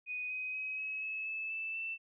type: tone with pitch steps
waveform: sine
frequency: 2489 / 2514 / 2538 / 2563 / 2589 / 2614 / 2640 / 2666 Hz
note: D#7 / D#7 / D#7 / E7 / E7 / E7 / E7 / E7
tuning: 0 / +17 / +34 / -49 / -32 / -15 / +2 / +19 cents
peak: -36 dBFS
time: 0.06-1.98 s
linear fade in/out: 50 ms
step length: 240 ms
effects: none